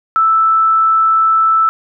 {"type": "tone", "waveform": "sine", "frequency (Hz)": 1318.5, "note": "E6", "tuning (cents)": 0, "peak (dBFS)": -8, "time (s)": [0.16, 1.69], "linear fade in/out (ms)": 0, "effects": []}